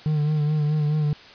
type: tone with vibrato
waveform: triangle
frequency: 150.9 Hz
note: D3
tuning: 47 cents sharp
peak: -17 dBFS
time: 0.06-1.13 s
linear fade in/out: 0 ms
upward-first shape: sine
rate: 4.7 Hz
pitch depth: 39 cents each way
effects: white hiss -45 dBFS RMS until 1.34 s + resampled to 11025 Hz